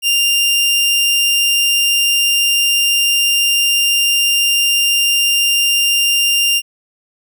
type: tone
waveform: sawtooth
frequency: 2794 Hz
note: F7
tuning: in tune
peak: -8 dBFS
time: 0.02-6.62 s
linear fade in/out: 50 ms
effects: none